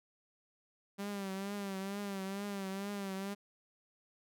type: tone with vibrato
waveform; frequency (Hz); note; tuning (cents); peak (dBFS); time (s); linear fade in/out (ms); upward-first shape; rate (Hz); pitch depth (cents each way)
sawtooth; 197.3; G3; +11; -34; 0.98-3.35; 20; triangle; 2.2; 69
effects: none